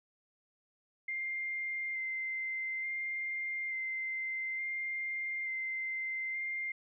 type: tone with vibrato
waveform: sine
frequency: 2093 Hz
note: C7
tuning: in tune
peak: -34 dBFS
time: 1.08-6.72 s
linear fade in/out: 5 ms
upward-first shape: square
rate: 0.57 Hz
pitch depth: 11 cents each way
effects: none